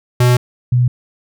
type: tone pair in turn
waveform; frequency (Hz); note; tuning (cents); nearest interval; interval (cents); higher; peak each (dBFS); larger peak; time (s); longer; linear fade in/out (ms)
square / sine; 123.47 / 123.47; B2 / B2; 0 / 0; unison; 0; neither; -9; neither; 0.2-0.37 / 0.72-0.88; first; 5
effects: none